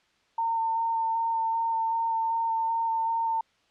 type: tone with vibrato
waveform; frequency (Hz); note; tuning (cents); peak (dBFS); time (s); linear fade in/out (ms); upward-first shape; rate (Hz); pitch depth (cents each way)
sine; 908; A#5; -46; -24; 0.38-3.41; 5; square; 2.6; 11
effects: white hiss -66 dBFS RMS until 3.7 s + low-pass 4000 Hz 12 dB/octave